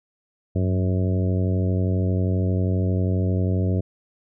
harmonic tone with a mistuned harmonic, 92.5 Hz, F#2, in tune, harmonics 1 / 2 / 3 / 4 / 5 / 6 / 7, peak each -20 / -26 / -30 / -32 / -34 / -36 / -37 dBFS, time 0.55-3.81 s, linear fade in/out 10 ms, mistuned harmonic 1, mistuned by +45 cents, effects none

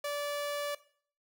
sawtooth tone, 580 Hz, D5, 22 cents flat, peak -29 dBFS, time 0.04-0.75 s, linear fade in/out 5 ms, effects noise-tail reverb RT60 0.5 s tail -17 dB re dry

